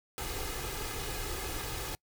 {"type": "noise with comb filter", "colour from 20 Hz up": "pink", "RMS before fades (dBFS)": -37, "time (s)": [0.18, 1.95], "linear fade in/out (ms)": 0, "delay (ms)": 2.4, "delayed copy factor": 0.65, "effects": ["noise-tail reverb RT60 0.1 s tail -26 dB re dry"]}